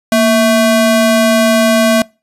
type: ring-modulated tone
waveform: square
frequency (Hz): 443.3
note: A4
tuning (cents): +13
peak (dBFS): -5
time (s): 0.12-2.02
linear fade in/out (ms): 2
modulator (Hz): 211
effects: noise-tail reverb RT60 0.3 s tail -25 dB re dry + resampled to 32000 Hz